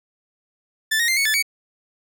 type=tone with pitch steps; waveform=sawtooth; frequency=1760 / 1870 / 2090 / 2216 / 1742 / 2249 Hz; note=A6 / A#6 / C7 / C#7 / A6 / C#7; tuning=0 / +5 / -2 / -1 / -18 / +24 cents; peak=-14 dBFS; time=0.91-1.426 s; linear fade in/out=10 ms; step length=86 ms; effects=none